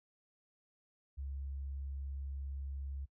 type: tone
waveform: sine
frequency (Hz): 68.7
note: C#2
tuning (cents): -15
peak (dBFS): -39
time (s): 1.17-3.06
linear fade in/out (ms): 20
effects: noise-tail reverb RT60 0.1 s tail -22 dB re dry